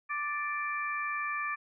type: harmonic tone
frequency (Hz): 587.3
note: D5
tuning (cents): 0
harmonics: 2 / 3 / 4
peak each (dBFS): -34 / -36 / -37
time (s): 0.09-1.56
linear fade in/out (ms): 20
effects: none